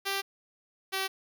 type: tone pair in turn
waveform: 5% pulse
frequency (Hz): 392.8 / 384.3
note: G4 / G4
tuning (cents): +4 / -34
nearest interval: unison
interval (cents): 38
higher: first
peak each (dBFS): -18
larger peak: neither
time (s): 0.05-0.22 / 0.92-1.08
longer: first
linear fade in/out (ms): 20
effects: none